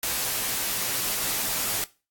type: noise with comb filter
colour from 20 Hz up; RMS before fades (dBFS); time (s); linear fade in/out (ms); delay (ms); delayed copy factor
white; -27; 0.03-1.84; 2; 13; -0.7
effects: noise-tail reverb RT60 0.3 s tail -19 dB re dry + AAC 64 kbps